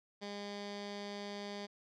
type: tone with low-pass filter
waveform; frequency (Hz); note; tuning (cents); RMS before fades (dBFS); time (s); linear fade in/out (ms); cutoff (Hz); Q
15% pulse; 203.3; G#3; -37; -44; 0.21-1.67; 20; 4600; 2.5
effects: none